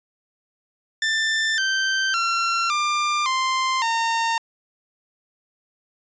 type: tone with pitch steps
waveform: sawtooth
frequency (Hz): 1778 / 1556.8 / 1363.1 / 1193.5 / 1045.1 / 915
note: A6 / G6 / F6 / D6 / C6 / A#5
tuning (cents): +18 / -12 / -42 / +28 / -2 / -32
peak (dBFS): -16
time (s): 1.02-4.38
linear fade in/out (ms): 2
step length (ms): 560
effects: resampled to 16000 Hz